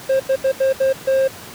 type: tone bursts at uneven times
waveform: triangle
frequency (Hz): 533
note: C5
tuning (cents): +32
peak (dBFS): -11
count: 6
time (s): 0.09-0.2 / 0.29-0.36 / 0.44-0.52 / 0.6-0.73 / 0.8-0.93 / 1.07-1.28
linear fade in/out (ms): 10
effects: pink hiss -36 dBFS RMS until 1.54 s + high-pass 100 Hz 12 dB/octave